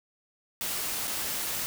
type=noise with dropouts; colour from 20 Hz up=white; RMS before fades=-32 dBFS; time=0.61-1.66 s; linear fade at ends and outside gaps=0 ms; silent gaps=1.073-1.078 s; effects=none